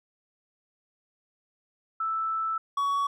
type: tone pair in turn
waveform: sine / triangle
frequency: 1319 / 1124.3 Hz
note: E6 / C#6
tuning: +1 / +24 cents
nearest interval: minor third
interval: 277 cents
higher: first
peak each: -26 / -22 dBFS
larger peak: second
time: 2-2.58 / 2.77-3.07 s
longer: first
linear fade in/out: 5 ms
effects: none